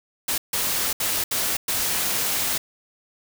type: noise bursts at uneven times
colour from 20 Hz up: white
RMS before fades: -24 dBFS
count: 5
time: 0.28-0.38 / 0.53-0.93 / 1-1.24 / 1.31-1.57 / 1.68-2.58 s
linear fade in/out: 5 ms
effects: none